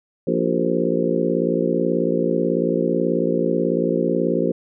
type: harmonic tone with a mistuned harmonic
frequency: 58.27 Hz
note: A#1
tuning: in tune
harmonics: 3 / 4 / 5 / 6 / 7 / 8 / 9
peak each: -25 / -25 / -25 / -25 / -25 / -25 / -25 dBFS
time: 0.27-4.52 s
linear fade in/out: 5 ms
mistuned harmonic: 7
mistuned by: -68 cents
effects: none